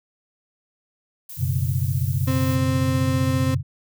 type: noise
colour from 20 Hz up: violet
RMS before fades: -37 dBFS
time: 1.29-2.56 s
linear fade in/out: 5 ms
type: chord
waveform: sine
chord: F# suspended fourth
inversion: none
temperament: equal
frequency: 92.5 / 123.47 / 138.59 Hz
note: F#2 / B2 / C#3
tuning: 0 / 0 / 0 cents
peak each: -24 dBFS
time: 1.37-3.63 s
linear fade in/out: 50 ms
type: tone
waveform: 35% pulse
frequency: 261.6 Hz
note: C4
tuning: in tune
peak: -21 dBFS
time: 2.27-3.55 s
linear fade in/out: 10 ms
effects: none